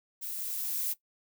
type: noise with level ramp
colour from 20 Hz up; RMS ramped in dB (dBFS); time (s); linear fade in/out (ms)
violet; -38 to -31; 0.21-0.94; 20
effects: noise-tail reverb RT60 0.1 s tail -17 dB re dry